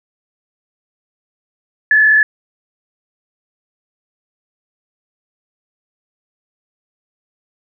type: tone with frequency modulation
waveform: sine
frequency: 1727 Hz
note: A6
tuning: 33 cents flat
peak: -7 dBFS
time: 1.91-2.23 s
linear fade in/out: 2 ms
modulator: 43.6 Hz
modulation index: 0.75
effects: none